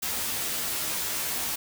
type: noise with comb filter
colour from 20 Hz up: white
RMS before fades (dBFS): -30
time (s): 0.02-1.56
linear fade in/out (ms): 10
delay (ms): 13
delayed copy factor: +0.8
effects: none